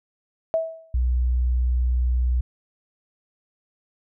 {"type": "tone with exponential decay", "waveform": "sine", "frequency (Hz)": 650, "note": "E5", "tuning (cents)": -24, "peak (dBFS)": -16, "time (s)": [0.54, 0.94], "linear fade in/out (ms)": 0, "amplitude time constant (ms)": 85}
{"type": "tone", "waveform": "sine", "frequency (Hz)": 61.74, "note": "B1", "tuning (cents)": 0, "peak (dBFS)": -18, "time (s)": [0.94, 2.41], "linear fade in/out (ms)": 5}
{"effects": []}